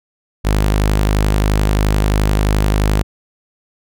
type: tone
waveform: sawtooth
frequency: 51.5 Hz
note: G#1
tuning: 14 cents flat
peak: -8 dBFS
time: 0.44-3.03 s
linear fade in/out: 20 ms
effects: none